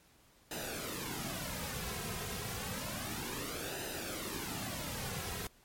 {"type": "noise with flanger", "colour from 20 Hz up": "pink", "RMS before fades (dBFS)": -40, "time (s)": [0.51, 5.47], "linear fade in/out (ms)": 2, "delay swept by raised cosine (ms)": [0.89, 3.49], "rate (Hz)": 0.3, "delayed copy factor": -0.7, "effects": ["pink hiss -65 dBFS RMS until 5.64 s", "MP3 64 kbps"]}